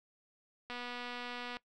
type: click train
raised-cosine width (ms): 0.3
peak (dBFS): -27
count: 213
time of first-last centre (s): 0.7-1.569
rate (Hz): 244
effects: noise-tail reverb RT60 0.1 s tail -20 dB re dry

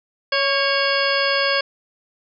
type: harmonic tone with a mistuned harmonic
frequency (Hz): 556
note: C#5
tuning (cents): +5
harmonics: 1 / 2 / 3 / 4 / 5 / 6 / 8 / 9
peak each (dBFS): -22 / -25 / -23 / -27 / -26 / -28 / -26 / -27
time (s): 0.32-1.61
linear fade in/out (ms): 5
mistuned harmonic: 3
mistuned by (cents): -45
effects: none

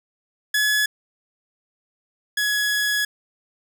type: tone pair in turn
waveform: sawtooth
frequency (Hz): 1700 / 1682.4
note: G#6 / G#6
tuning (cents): +40 / +22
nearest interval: unison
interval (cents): 18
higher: first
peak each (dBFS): -14 / -16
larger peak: first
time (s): 0.54-0.86 / 2.37-3.05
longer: second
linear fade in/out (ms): 5
effects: none

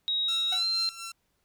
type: tone with pitch glide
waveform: sine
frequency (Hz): 3800 to 4144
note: A#7 to C8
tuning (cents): +33 to -17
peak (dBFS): -25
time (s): 0.08-0.89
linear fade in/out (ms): 0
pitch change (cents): +150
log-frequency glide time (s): 0.52-0.65
type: tone with tremolo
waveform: 10% pulse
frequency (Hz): 1351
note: E6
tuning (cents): +42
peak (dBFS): -28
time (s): 0.28-1.12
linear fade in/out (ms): 5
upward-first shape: sine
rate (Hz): 4.2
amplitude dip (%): 60
type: tone with exponential decay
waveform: sawtooth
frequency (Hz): 740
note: F#5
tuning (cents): 0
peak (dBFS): -29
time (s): 0.52-0.69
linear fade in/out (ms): 5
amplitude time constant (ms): 36
effects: pink hiss -74 dBFS RMS until 1.44 s

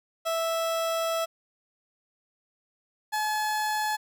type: tone pair in turn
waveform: 30% pulse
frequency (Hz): 658 / 854.4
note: E5 / G#5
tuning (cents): -3 / +49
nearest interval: perfect fourth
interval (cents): 452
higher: second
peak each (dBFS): -23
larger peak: neither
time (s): 0.25-1.26 / 3.12-3.97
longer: first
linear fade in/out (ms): 20
effects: none

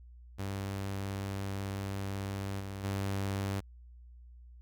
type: tone with level steps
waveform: sawtooth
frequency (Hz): 98.2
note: G2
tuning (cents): +4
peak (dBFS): -31 / -35 / -28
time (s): 0.38-3.61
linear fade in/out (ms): 20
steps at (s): 2.59 / 2.83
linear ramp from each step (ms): 20
effects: added 60 Hz sine -50 dBFS peak until 4.61 s

